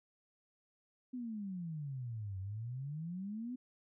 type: exponential two-way sweep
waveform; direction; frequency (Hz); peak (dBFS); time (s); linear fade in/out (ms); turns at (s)
sine; down then up; 257.6 to 92.9 to 257.6; -39; 1.13-3.56; 10; 2.39
effects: none